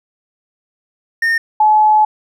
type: tone pair in turn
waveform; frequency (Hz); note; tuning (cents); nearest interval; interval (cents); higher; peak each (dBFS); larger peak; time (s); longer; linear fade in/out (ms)
triangle / sine; 1830 / 855.7; A#6 / A5; -32 / -48; octave + minor second; 1316; first; -10 / -7; second; 1.22-1.38 / 1.6-2.05; second; 5
effects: none